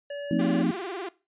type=tone; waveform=square; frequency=573 Hz; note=D5; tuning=43 cents flat; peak=-33 dBFS; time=0.1-0.63 s; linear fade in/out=5 ms
type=chord; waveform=sine; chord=F dominant seventh; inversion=none; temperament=equal with one note detuned; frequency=174.61 / 225.3 / 261.6 / 311.1 Hz; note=F3 / A3 / C4 / Eb4; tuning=0 / +41 / 0 / 0 cents; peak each=-27 dBFS; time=0.31-0.71 s; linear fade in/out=2 ms
type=tone with vibrato; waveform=sawtooth; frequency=370 Hz; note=F#4; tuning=in tune; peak=-28 dBFS; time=0.39-1.09 s; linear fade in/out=5 ms; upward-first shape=sine; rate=20 Hz; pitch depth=150 cents each way
type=noise; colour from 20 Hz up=blue; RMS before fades=-40 dBFS; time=0.39-0.92 s; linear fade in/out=10 ms
effects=noise-tail reverb RT60 0.3 s tail -20 dB re dry + resampled to 8000 Hz